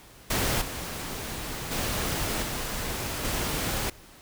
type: noise with level steps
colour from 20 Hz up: pink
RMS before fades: -26 / -35 / -29 / -32 / -29 dBFS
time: 0.3-3.9 s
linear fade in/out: 5 ms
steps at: 0.61 / 1.71 / 2.42 / 3.24 s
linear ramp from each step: 10 ms
effects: pink hiss -51 dBFS RMS until 4.21 s